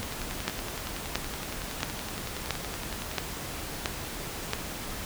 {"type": "two click trains", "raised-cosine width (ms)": 0.2, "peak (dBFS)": [-9, -18], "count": [7, 34], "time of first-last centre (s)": [[0.48, 4.534], [0.03, 3.114]], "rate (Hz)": [1.48, 10.7], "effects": ["pink hiss -37 dBFS RMS until 5.05 s"]}